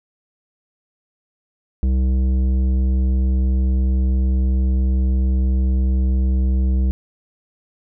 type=tone with tanh clipping; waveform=sine; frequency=64.5 Hz; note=C2; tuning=24 cents flat; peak=-16 dBFS; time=1.83-6.91 s; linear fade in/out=0 ms; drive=11 dB; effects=none